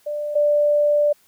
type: tone pair in turn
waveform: sine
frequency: 592 / 589 Hz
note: D5 / D5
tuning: +14 / +5 cents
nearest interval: unison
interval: 9 cents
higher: first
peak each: -23 / -14 dBFS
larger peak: second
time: 0.06-0.35 / 0.35-1.13 s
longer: second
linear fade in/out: 10 ms
effects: white hiss -58 dBFS RMS until 1.27 s